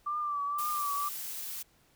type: tone with vibrato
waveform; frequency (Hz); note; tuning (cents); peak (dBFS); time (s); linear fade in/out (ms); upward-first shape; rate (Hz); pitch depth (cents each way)
sine; 1172; D6; -4; -30; 0.06-1.09; 10; triangle; 2; 59
type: noise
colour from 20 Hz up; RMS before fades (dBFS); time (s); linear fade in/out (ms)
blue; -39; 0.58-1.63; 10
effects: pink hiss -66 dBFS RMS until 1.95 s